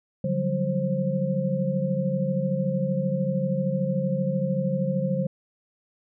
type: tone cluster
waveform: sine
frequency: 144.8 / 179.5 / 192.6 / 529 Hz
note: D3 / F3 / G3 / C5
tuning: -24 / +48 / -30 / +19 cents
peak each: -28 dBFS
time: 0.24-5.27 s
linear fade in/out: 5 ms
effects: none